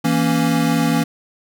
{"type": "chord", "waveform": "square", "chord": "A# diminished", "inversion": "second", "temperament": "equal", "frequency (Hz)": [164.81, 233.1, 277.2], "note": ["E3", "A#3", "C#4"], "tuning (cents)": [0, 0, 0], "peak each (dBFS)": -20, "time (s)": [0.04, 1.04], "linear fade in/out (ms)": 10, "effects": []}